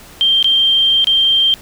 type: tone with dropouts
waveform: sine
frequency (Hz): 3163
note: G7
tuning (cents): +15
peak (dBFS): -9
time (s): 0.21-1.54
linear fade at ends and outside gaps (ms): 0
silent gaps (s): 0.427-0.444 / 1.044-1.071
effects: pink hiss -39 dBFS RMS until 1.61 s